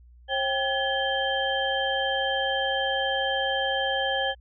sine tone cluster, 539 / 786 / 1700 / 3142 Hz, C#5 / G5 / G#6 / G7, -49 / +4 / +40 / +3 cents, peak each -29 dBFS, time 0.28-4.35 s, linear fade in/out 50 ms, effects added 60 Hz sine -49 dBFS peak until 4.4 s

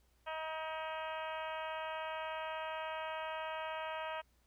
harmonic tone with a mistuned harmonic, 316.5 Hz, D#4, 30 cents sharp, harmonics 2 / 3 / 4 / 5 / 6 / 7 / 8 / 9 / 10, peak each -43 / -43 / -47 / -49 / -52 / -55 / -51 / -54 / -55 dBFS, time 0.26-4.22 s, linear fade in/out 20 ms, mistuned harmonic 7, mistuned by +27 cents, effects added 60 Hz sine -70 dBFS peak until 4.46 s + pink hiss -75 dBFS RMS until 4.46 s

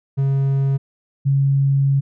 triangle / sine tone pair in turn, 136.8 / 137.99 Hz, C#3 / C#3, -23 / -8 cents, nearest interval unison, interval 15 cents, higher second, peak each -13 dBFS, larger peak neither, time 0.17-0.78 / 1.25-2.01 s, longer second, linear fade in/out 20 ms, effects none

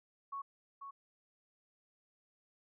sine tone with echo, 1108.7 Hz, C#6, in tune, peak -39 dBFS, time 0.32-0.42 s, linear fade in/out 10 ms, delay 490 ms, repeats 1, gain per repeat -6 dB, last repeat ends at 0.91 s, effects none

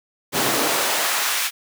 pink noise with high-pass filter sweep, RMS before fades -21 dBFS, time 0.32-1.51 s, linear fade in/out 50 ms, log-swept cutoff 200 to 1800 Hz, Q 0.87, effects none

